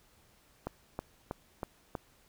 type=click train; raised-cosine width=1 ms; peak=-21 dBFS; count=5; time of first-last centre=0.67-1.952 s; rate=3.12 Hz; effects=pink hiss -65 dBFS RMS until 2.28 s